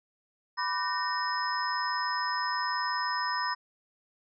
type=tone cluster; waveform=sine; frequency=991 / 1172 / 1517 / 1843 / 5140 Hz; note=B5 / D6 / F#6 / A#6 / E8; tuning=+6 / -4 / +43 / -20 / -45 cents; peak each=-31 / -35 / -39 / -35 / -36 dBFS; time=0.57-3.55 s; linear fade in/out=20 ms; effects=none